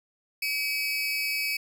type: tone pair together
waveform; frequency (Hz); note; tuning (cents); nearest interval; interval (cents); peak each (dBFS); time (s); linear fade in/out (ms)
30% pulse; 2285 / 2565; D7 / E7; -48 / -48; major second; 200; -27; 0.42-1.57; 5
effects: none